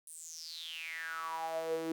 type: tone with high-pass filter sweep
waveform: sawtooth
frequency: 162.9 Hz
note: E3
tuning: 20 cents flat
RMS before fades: -40 dBFS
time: 0.07-1.92 s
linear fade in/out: 2 ms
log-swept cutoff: 9800 to 340 Hz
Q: 9.3
effects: none